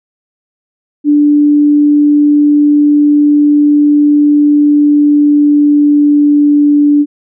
sine tone with pitch glide, 293.7 to 291.8 Hz, D4 to D4, 0 to -11 cents, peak -4 dBFS, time 1.04-7.06 s, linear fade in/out 50 ms, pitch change -11 cents, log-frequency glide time 4.46-6.91 s, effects none

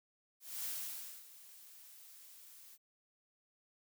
blue noise with ADSR envelope, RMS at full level -40 dBFS, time 0.4-2.78 s, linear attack 240 ms, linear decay 590 ms, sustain -17 dB, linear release 42 ms, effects none

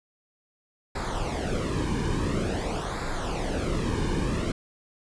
brown noise with flanger, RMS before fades -28 dBFS, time 0.95-4.52 s, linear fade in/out 5 ms, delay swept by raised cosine 0.33 to 1.53 ms, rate 0.48 Hz, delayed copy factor -0.7, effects resampled to 22050 Hz

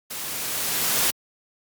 white noise with level ramp, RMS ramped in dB -33 to -20 dBFS, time 0.1-1.11 s, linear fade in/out 10 ms, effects high-pass 80 Hz 12 dB/octave + Opus 48 kbps

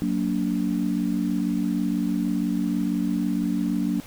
sine chord, Gb augmented, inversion none, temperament just, 185 / 231.2 / 289.1 Hz, Gb3 / Bb3 / D4, 0 / -14 / -27 cents, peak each -26 dBFS, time 0.02-4 s, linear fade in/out 0 ms, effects pink hiss -45 dBFS RMS until 4.06 s

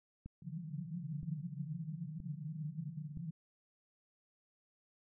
click train, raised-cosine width 5 ms, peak -34 dBFS, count 4, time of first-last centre 0.26-3.173 s, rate 1.03 Hz
pink band-pass noise, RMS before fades -43 dBFS, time 0.42-3.31 s, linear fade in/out 2 ms, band 140 to 180 Hz, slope 96 dB/octave
effects none

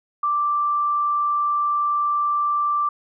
sine tone, 1174.7 Hz, D6, in tune, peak -18 dBFS, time 0.23-2.89 s, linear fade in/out 5 ms, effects none

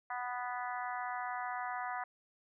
harmonic tone, 246.9 Hz, B3, in tune, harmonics 3 / 4 / 5 / 6 / 7 / 8, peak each -40 / -42 / -44 / -46 / -47 / -48 dBFS, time 0.1-2.04 s, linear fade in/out 5 ms, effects none

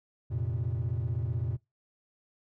triangle chord, F suspended fourth, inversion none, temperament equal with one note detuned, 87.31 / 114.87 / 130.81 Hz, F2 / Bb2 / C3, 0 / -25 / 0 cents, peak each -32 / -29 / -32 dBFS, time 0.3-1.57 s, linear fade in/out 20 ms, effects noise-tail reverb RT60 0.2 s tail -23 dB re dry + tanh soft clip ceiling -21 dBFS

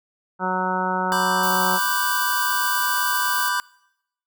harmonic tone, 185 Hz, F#3, in tune, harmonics 1 / 2 / 3 / 4 / 5 / 6 / 7 / 8, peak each -28 / -31 / -31 / -30 / -25 / -36 / -28 / -30 dBFS, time 0.39-1.8 s, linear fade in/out 50 ms
square chord, G major seventh, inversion first, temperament equal, 987.8 / 1174.7 / 1480 / 1568 Hz, B5 / D6 / F#6 / G6, 0 / 0 / 0 / 0 cents, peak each -26 / -28 / -30 / -26 dBFS, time 1.12-3.6 s, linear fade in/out 0 ms
violet noise, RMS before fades -28 dBFS, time 1.43-3.49 s, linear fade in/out 5 ms
effects noise-tail reverb RT60 0.8 s tail -24 dB re dry

